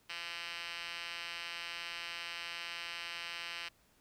5% pulse tone with band-pass filter, 170.6 Hz, F3, 40 cents flat, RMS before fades -43 dBFS, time 0.09-3.69 s, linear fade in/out 10 ms, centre 3200 Hz, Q 7, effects pink hiss -69 dBFS RMS until 4 s

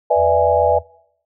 sine chord, E dominant seventh, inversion second, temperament equal with one note detuned, 493.9 / 591.8 / 659.3 / 830.6 Hz, B4 / D5 / E5 / G#5, 0 / +13 / 0 / 0 cents, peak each -17 dBFS, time 0.1-0.79 s, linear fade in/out 10 ms
sine tone, 83.7 Hz, E2, 27 cents sharp, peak -27 dBFS, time 0.15-0.83 s, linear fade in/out 50 ms
effects noise-tail reverb RT60 0.7 s tail -24 dB re dry

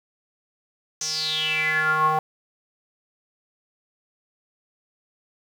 square tone with band-pass filter sweep, 156 Hz, D#3, 5 cents sharp, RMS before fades -23 dBFS, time 1.01-2.19 s, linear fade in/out 2 ms, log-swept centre 6200 to 860 Hz, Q 8.3, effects 8-bit

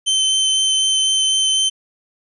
sawtooth tone with vibrato, 3086 Hz, G7, 28 cents flat, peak -11 dBFS, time 0.06-1.7 s, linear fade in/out 20 ms, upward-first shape sine, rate 4 Hz, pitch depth 8 cents each way, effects resampled to 24000 Hz

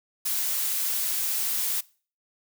blue noise, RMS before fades -27 dBFS, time 0.25-1.81 s, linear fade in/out 10 ms, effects noise-tail reverb RT60 0.4 s tail -22 dB re dry

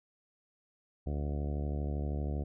harmonic tone, 72.7 Hz, D2, 17 cents flat, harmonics 1 / 2 / 3 / 4 / 5 / 6 / 7 / 8 / 9 / 10, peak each -33 / -39 / -43 / -45 / -47 / -49 / -50 / -51 / -52 / -53 dBFS, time 1.06-2.44 s, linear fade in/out 10 ms, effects none

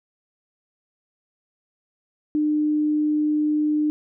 sine tone, 301.7 Hz, D4, 47 cents sharp, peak -18 dBFS, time 2.35-3.9 s, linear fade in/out 0 ms, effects none

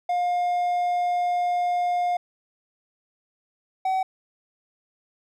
triangle tone pair in turn, 710 / 757.1 Hz, F5 / F#5, +28 / +40 cents, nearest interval minor second, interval 112 cents, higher second, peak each -19 dBFS, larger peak neither, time 0.09-2.17 / 3.85-4.03 s, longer first, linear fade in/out 5 ms, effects none

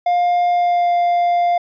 triangle tone with pitch glide, 706 to 699.5 Hz, F5 to F5, +19 to +3 cents, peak -11 dBFS, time 0.06-1.58 s, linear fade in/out 5 ms, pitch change -16 cents, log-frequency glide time 0.51-0.94 s, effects resampled to 11025 Hz

